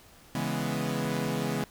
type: chord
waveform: sawtooth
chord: C# minor seventh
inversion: none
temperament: equal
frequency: 138.59 / 164.81 / 207.7 / 246.9 Hz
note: C#3 / E3 / G#3 / B3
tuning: 0 / 0 / 0 / 0 cents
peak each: -30 dBFS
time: 0.35-1.64 s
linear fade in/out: 2 ms
effects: pink hiss -55 dBFS RMS until 1.7 s